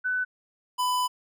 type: tone pair in turn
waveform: sine / square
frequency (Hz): 1500 / 998.1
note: F#6 / B5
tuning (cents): +23 / +18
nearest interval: perfect fifth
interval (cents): 705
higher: first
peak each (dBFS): -24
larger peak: neither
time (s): 0.04-0.25 / 0.78-1.08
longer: second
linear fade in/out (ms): 20
effects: none